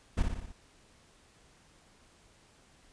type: noise with echo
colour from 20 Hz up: brown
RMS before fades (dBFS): -26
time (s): 0.17-0.23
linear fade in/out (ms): 10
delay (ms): 59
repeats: 5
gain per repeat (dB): -4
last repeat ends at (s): 0.525
effects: pink hiss -62 dBFS RMS until 2.92 s + resampled to 22050 Hz